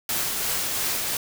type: noise with tremolo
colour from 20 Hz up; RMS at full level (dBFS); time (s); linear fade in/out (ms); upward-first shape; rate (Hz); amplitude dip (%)
white; -25; 0.09-1.17; 2; triangle; 2.9; 30
effects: none